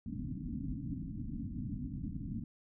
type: low-pass noise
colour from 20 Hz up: white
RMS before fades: -40 dBFS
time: 0.06-2.44 s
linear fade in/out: 2 ms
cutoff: 290 Hz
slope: 96 dB/octave
effects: none